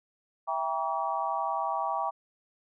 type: chord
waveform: sine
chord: E diminished seventh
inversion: none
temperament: just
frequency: 659.3 / 791.1 / 949.3 / 1139.2 Hz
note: E5 / G5 / Bb5 / Db6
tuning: 0 / +16 / +31 / +47 cents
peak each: -35 / -32 / -33 / -33 dBFS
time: 0.47-2.11 s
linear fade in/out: 20 ms
effects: none